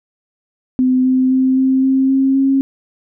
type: tone with pitch steps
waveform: sine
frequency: 256 / 258.4 / 260.8 / 263.2 / 265.6 / 268.1 / 270.6 Hz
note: C4 / C4 / C4 / C4 / C4 / C4 / C#4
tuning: -38 / -21 / -5 / +10 / +26 / +42 / -42 cents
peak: -10 dBFS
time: 0.79-2.61 s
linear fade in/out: 0 ms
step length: 260 ms
effects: none